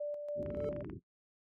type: tone with tremolo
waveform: sine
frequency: 587.3 Hz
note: D5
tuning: in tune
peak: -35 dBFS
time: 0-0.83 s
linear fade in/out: 10 ms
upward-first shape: square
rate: 3.5 Hz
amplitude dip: 40%
type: low-pass noise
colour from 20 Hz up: white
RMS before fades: -43 dBFS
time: 0.35-1 s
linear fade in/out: 50 ms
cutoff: 400 Hz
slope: 96 dB/octave
type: tone with exponential growth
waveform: triangle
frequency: 440 Hz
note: A4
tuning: in tune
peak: -31 dBFS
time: 0.39-0.69 s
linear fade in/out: 0 ms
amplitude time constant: 65 ms
type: clicks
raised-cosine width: 0.5 ms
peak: -36 dBFS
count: 10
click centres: 0.462 / 0.504 / 0.548 / 0.604 / 0.644 / 0.728 / 0.764 / 0.807 / 0.846 / 0.898 s
effects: noise-tail reverb RT60 0.1 s tail -18 dB re dry + high-pass 60 Hz 12 dB/octave